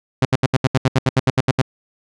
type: tone bursts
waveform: sawtooth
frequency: 130.81 Hz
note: C3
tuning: in tune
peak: -8 dBFS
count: 14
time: 0.22-1.617 s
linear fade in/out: 5 ms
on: 32 ms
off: 73 ms
effects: low-pass 6000 Hz 12 dB/octave